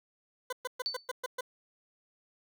20% pulse tone bursts, 505 Hz, B4, 39 cents sharp, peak -28 dBFS, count 7, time 0.5-1.409 s, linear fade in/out 5 ms, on 27 ms, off 120 ms
sine tone with exponential decay, 4517 Hz, C#8, 32 cents sharp, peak -27 dBFS, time 0.86-1.08 s, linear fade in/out 0 ms, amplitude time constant 46 ms
effects none

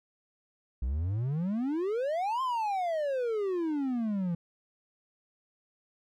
triangle exponential two-way sweep, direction up then down, 58.2 to 1065 to 166.3 Hz, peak -26 dBFS, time 0.82-4.35 s, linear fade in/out 5 ms, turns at 2.42 s, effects none

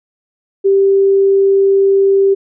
sine tone, 392 Hz, G4, in tune, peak -7 dBFS, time 0.64-2.35 s, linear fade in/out 20 ms, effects none

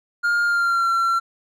triangle tone with pitch glide, 1412 to 1359.2 Hz, F6 to F6, +19 to -47 cents, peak -15 dBFS, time 0.23-1.2 s, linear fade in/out 20 ms, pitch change -66 cents, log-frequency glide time 0.44-0.9 s, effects none

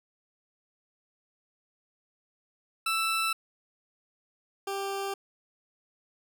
20% pulse tone pair in turn, 1324 / 393.6 Hz, E6 / G4, +7 / +7 cents, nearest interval octave + major sixth, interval 2100 cents, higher first, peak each -21 / -26 dBFS, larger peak first, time 2.86-3.33 / 4.67-5.14 s, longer neither, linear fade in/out 5 ms, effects none

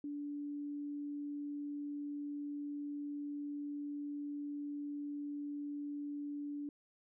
sine tone, 289.9 Hz, D4, 22 cents flat, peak -39 dBFS, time 0.04-6.69 s, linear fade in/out 2 ms, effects none

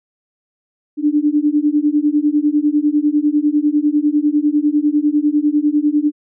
sine beating tone pair, 291.6 / 301.6 Hz, D4 / D4, -12 / +46 cents, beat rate 10 Hz, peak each -15 dBFS, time 0.97-6.12 s, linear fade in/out 50 ms, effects none

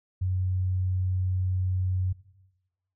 sine tone, 92.5 Hz, F#2, in tune, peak -24 dBFS, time 0.21-2.13 s, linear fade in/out 10 ms, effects noise-tail reverb RT60 1.0 s tail -18 dB re dry

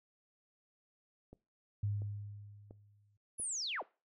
click train, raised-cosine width 2 ms, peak -39 dBFS, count 4, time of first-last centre 1.33-3.399 s, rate 1.45 Hz
sine tone with exponential decay, 102.6 Hz, G#2, 21 cents flat, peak -31 dBFS, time 1.83-3.17 s, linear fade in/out 5 ms, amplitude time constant 290 ms
sine linear sweep, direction down, 10700 to 189.9 Hz, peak -36 dBFS, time 3.38-3.83 s, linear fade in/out 20 ms
effects noise-tail reverb RT60 0.3 s tail -21 dB re dry

